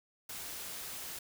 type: noise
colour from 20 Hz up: white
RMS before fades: -43 dBFS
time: 0.29-1.19 s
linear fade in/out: 5 ms
effects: none